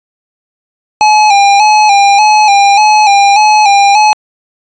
square tone with vibrato, 826 Hz, G#5, 10 cents flat, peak -4 dBFS, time 1.01-4.13 s, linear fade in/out 0 ms, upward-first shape square, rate 1.7 Hz, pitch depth 53 cents each way, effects resampled to 16000 Hz

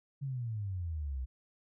sine exponential sweep, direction down, 142.5 to 61.74 Hz, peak -34 dBFS, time 0.21-1.26 s, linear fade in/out 20 ms, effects none

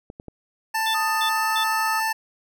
clicks, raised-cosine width 2 ms, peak -24 dBFS, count 3, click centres 0.101 / 0.199 / 0.283 s
25% pulse tone, 886 Hz, A5, 12 cents sharp, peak -18 dBFS, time 0.74-2.13 s, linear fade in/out 10 ms
triangle tone bursts, 3515 Hz, A7, 2 cents flat, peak -23 dBFS, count 3, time 0.86-1.641 s, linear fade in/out 10 ms, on 87 ms, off 260 ms
sine tone with pitch glide, 1245 to 1274.8 Hz, D#6 to D#6, +1 to +42 cents, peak -26 dBFS, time 0.94-2 s, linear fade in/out 10 ms, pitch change +41 cents, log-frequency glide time 1.21-1.58 s
effects none

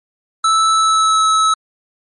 square tone with pitch glide, 1314 to 1296.7 Hz, E6 to E6, -6 to -29 cents, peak -11 dBFS, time 0.44-1.54 s, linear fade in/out 5 ms, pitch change -23 cents, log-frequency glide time 0.7-1.25 s, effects MP3 48 kbps

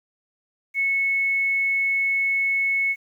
sine tone, 2200 Hz, C#7, 14 cents flat, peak -19 dBFS, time 0.74-2.96 s, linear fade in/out 50 ms, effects 9-bit

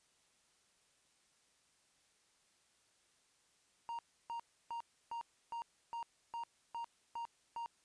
triangle tone bursts, 932.3 Hz, A#5, in tune, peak -38 dBFS, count 10, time 3.89-7.66 s, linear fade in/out 0 ms, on 98 ms, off 310 ms, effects white hiss -73 dBFS RMS until 7.84 s + resampled to 22050 Hz

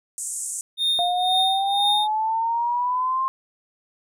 pink band-pass noise, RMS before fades -30 dBFS, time 0.18-0.61 s, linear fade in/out 0 ms, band 7200 to 9600 Hz, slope 48 dB/octave
triangle tone with tremolo, 3665 Hz, A#7, 30 cents flat, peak -16 dBFS, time 0.77-2.08 s, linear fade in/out 50 ms, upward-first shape triangle, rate 2 Hz, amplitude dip 85%
sine exponential sweep, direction up, 698.5 to 1065 Hz, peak -20 dBFS, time 0.99-3.28 s, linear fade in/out 0 ms
effects none

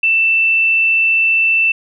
sine tone, 2665 Hz, E7, 18 cents sharp, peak -10 dBFS, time 0.03-1.72 s, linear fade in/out 5 ms, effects none

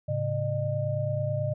sine tone cluster, 108.4 / 137.6 / 607 Hz, A2 / C#3 / D#5, -25 / -12 / -43 cents, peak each -30 dBFS, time 0.08-1.54 s, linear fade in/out 10 ms, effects none

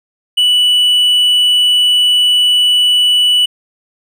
triangle tone, 2960 Hz, F#7, in tune, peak -6 dBFS, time 0.37-3.46 s, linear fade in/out 10 ms, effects none

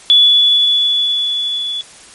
sine tone with level ramp, 3427 Hz, A7, 46 cents flat, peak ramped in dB -4 to -18 dBFS, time 0.1-1.81 s, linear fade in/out 0 ms, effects white hiss -39 dBFS RMS until 2.14 s + MP3 48 kbps

